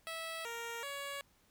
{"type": "tone with pitch steps", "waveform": "10% pulse", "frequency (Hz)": [653, 465.6, 562], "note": ["E5", "A#4", "C#5"], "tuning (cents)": [-17, -2, 24], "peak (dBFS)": -32, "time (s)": [0.07, 1.21], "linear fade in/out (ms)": 0, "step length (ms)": 380, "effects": ["pink hiss -70 dBFS RMS until 1.5 s"]}